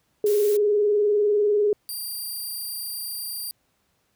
sine tone with vibrato, 415.3 Hz, G#4, in tune, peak -17 dBFS, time 0.24-1.73 s, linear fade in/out 2 ms, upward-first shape sine, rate 20 Hz, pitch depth 51 cents each way
blue noise, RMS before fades -35 dBFS, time 0.26-0.57 s, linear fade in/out 5 ms
5% pulse tone, 4732 Hz, D8, 12 cents sharp, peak -23 dBFS, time 1.89-3.51 s, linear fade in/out 0 ms
effects pink hiss -69 dBFS RMS until 4.15 s + high-pass 60 Hz 12 dB/octave

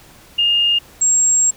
sine tone pair in turn, 2829 / 7553 Hz, F7 / A#8, +22 / +22 cents, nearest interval octave + perfect fourth, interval 1700 cents, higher second, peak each -12 / -11 dBFS, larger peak second, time 0.38-0.79 / 1.01-1.51 s, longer second, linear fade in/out 10 ms, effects pink hiss -45 dBFS RMS until 1.56 s

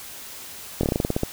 slowing click train, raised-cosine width 2 ms, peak -8 dBFS, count 11, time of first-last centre 0.81-1.234 s, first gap 23 ms, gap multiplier 1.13, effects white hiss -39 dBFS RMS until 1.32 s

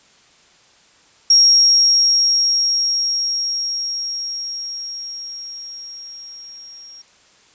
sine tone with level ramp, 5588 Hz, F8, in tune, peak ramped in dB -7 to -37 dBFS, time 1.3-7.02 s, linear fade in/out 5 ms, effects white hiss -52 dBFS RMS until 7.54 s + resampled to 16000 Hz

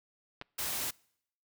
clicks, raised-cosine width 0.3 ms, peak -24 / -32 dBFS, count 2, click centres 0.414 / 0.421 s
white noise, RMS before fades -35 dBFS, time 0.58-0.91 s, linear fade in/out 10 ms
effects noise-tail reverb RT60 0.7 s tail -26 dB re dry

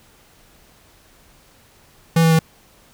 square tone with pitch steps, 164.81 / 163.01 / 161.23 Hz, E3 / E3 / E3, 0 / -19 / -38 cents, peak -12 dBFS, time 2.16-2.391 s, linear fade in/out 5 ms, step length 77 ms, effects pink hiss -52 dBFS RMS until 2.93 s

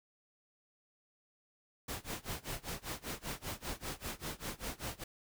pink noise with tremolo, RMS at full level -39 dBFS, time 1.88-5.04 s, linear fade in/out 5 ms, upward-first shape sine, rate 5.1 Hz, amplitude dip 95%, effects none

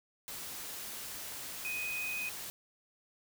sine tone in noise, 2500 Hz, D#7, 8 cents sharp, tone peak -35 dBFS, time 1.65-2.29 s, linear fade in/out 0 ms, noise white, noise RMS -43 dBFS, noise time 0.28-2.5 s, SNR +5 dB, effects none

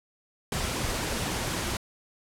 pink noise with flanger, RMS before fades -30 dBFS, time 0.52-1.77 s, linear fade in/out 2 ms, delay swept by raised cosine 1.4 to 7.1 ms, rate 3.9 Hz, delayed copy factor -0.6, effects low-pass 11000 Hz 12 dB/octave

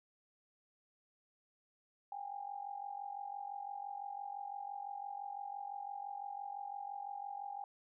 sine tone with amplitude modulation, 806 Hz, G5, 48 cents sharp, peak -38 dBFS, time 2.12-7.64 s, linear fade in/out 2 ms, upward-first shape sine, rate 45.9 Hz, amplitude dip 80%, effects none

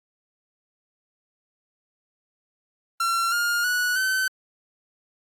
45% pulse tone with pitch steps, 1361 / 1414.7 / 1470.5 / 1528.6 Hz, F6 / F6 / F#6 / G6, -45 / +22 / -11 / -44 cents, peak -21 dBFS, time 3-4.28 s, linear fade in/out 5 ms, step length 320 ms, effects AAC 64 kbps

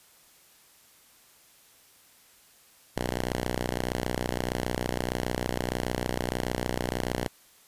5% pulse ring-modulated tone, 61.6 Hz, B1, 4 cents flat, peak -14 dBFS, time 2.96-7.28 s, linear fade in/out 10 ms, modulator 74.9 Hz, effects white hiss -58 dBFS RMS until 7.67 s + resampled to 32000 Hz

